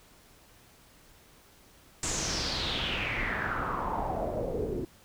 pink noise with low-pass filter sweep, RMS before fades -32 dBFS, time 2.03-4.85 s, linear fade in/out 2 ms, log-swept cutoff 7800 to 340 Hz, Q 5.1, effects pink hiss -58 dBFS RMS until 5.04 s

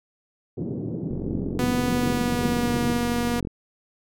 pink band-pass noise, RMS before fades -30 dBFS, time 0.57-2.97 s, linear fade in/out 10 ms, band 120 to 390 Hz, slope 24 dB/octave
click train, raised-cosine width 3 ms, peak -18 dBFS, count 108, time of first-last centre 1.11-3.472 s, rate 45.3 Hz
sawtooth tone with pitch glide, 246.9 to 239.5 Hz, B3 to A#3, 0 to +47 cents, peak -19 dBFS, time 1.59-3.4 s, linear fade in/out 2 ms, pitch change -53 cents, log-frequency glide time 1.79-2.8 s
effects none

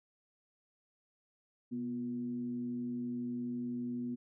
sine tone with frequency modulation, 243.6 Hz, B3, 24 cents flat, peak -35 dBFS, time 1.71-4.16 s, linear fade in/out 20 ms, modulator 112 Hz, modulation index 0.36, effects none

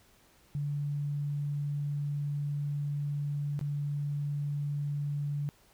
sine tone with dropouts, 144.7 Hz, D3, 25 cents flat, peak -30 dBFS, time 0.55-5.49 s, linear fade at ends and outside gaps 0 ms, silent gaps 3.592-3.612 s, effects pink hiss -63 dBFS RMS until 5.73 s

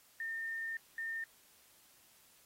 sine tone bursts at uneven times, 1815 Hz, A#6, 47 cents flat, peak -37 dBFS, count 2, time 0.2-0.77 / 0.98-1.24 s, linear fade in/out 2 ms, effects white hiss -65 dBFS RMS until 2.45 s + AAC 48 kbps

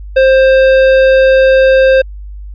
sine tone with tanh clipping, 528 Hz, C5, 16 cents sharp, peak -6 dBFS, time 0.16-2.02 s, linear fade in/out 10 ms, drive 14 dB, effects added 50 Hz sine -24 dBFS peak until 2.54 s + resampled to 11025 Hz

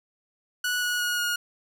sawtooth tone with pitch steps, 1471 / 1459.2 / 1447.4 / 1435.7 Hz, F#6 / F#6 / F#6 / F6, -11 / -24 / -39 / +47 cents, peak -21 dBFS, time 0.64-1.36 s, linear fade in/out 5 ms, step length 180 ms, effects none

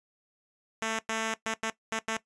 5% pulse tone bursts at uneven times, 222.6 Hz, A3, 20 cents sharp, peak -18 dBFS, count 6, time 0.82-0.99 / 1.09-1.34 / 1.46-1.54 / 1.63-1.7 / 1.92-1.99 / 2.08-2.17 s, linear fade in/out 2 ms, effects noise-tail reverb RT60 0.1 s tail -17 dB re dry + resampled to 22050 Hz

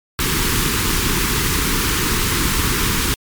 pink band-stop noise, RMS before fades -18 dBFS, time 0.19-3.14 s, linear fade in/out 0 ms, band 440 to 940 Hz, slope 48 dB/octave, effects MP3 96 kbps

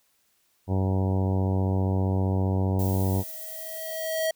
harmonic tone, 95.1 Hz, F#2, 48 cents sharp, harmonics 1 / 2 / 3 / 4 / 5 / 6 / 7 / 8 / 9 / 10, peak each -23 / -29 / -33 / -35 / -37 / -39 / -40 / -41 / -42 / -43 dBFS, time 0.67-3.24 s, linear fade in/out 50 ms
violet noise, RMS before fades -38 dBFS, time 2.79-4.27 s, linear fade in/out 2 ms
square tone with exponential growth, 641 Hz, E5, 49 cents flat, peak -23 dBFS, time 2.83-4.31 s, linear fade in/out 5 ms, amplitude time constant 320 ms
effects white hiss -68 dBFS RMS until 4.35 s

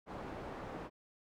white low-pass noise, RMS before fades -45 dBFS, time 0.06-0.9 s, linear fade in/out 50 ms, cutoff 820 Hz, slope 12 dB/octave, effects none

